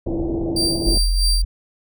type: low-pass noise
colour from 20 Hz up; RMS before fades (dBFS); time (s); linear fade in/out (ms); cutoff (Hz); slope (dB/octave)
pink; -26; 0.06-0.98; 5; 730; 48
type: tone with vibrato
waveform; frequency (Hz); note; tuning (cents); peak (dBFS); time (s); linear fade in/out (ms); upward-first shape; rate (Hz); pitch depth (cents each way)
sine; 333.7; E4; +21; -22; 0.07-0.95; 2; sine; 19; 42
type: tone with tremolo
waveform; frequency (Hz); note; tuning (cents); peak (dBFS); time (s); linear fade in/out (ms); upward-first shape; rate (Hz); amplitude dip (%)
35% pulse; 4699; D8; 0; -16; 0.56-1.42; 5; sine; 3.1; 70
type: tone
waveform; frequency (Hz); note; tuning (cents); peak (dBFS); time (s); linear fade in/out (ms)
sine; 43.65; F1; 0; -15; 0.86-1.45; 10
effects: none